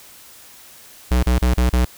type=tone bursts; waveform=square; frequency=61.74 Hz; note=B1; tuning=in tune; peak=-14 dBFS; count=5; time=1.11-1.85 s; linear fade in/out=5 ms; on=120 ms; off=35 ms; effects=white hiss -44 dBFS RMS until 1.97 s